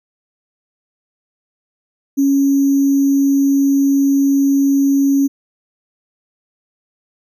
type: tone with sample-and-hold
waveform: sine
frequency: 277.2 Hz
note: C#4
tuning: in tune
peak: -10 dBFS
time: 2.17-5.28 s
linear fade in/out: 20 ms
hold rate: 6300 Hz
effects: none